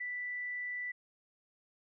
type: tone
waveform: sine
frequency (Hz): 1975.5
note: B6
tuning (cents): 0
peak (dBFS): -36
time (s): 0-0.92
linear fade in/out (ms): 10
effects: none